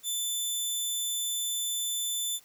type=tone; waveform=15% pulse; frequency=3520 Hz; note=A7; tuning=in tune; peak=-22 dBFS; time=0.03-2.4 s; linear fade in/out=50 ms; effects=white hiss -59 dBFS RMS until 2.44 s